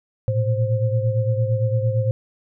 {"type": "tone cluster", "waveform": "sine", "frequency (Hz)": [110.6, 119.4, 525], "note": ["A2", "A#2", "C5"], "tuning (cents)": [9, 42, 6], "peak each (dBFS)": [-19, -24, -25], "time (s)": [0.28, 2.11], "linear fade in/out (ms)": 0, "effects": []}